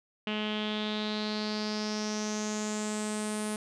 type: tone with low-pass filter sweep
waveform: sawtooth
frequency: 212.7 Hz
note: G#3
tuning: 42 cents sharp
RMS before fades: -33 dBFS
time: 0.27-3.56 s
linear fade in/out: 2 ms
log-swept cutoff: 2900 to 9800 Hz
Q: 5.7
effects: none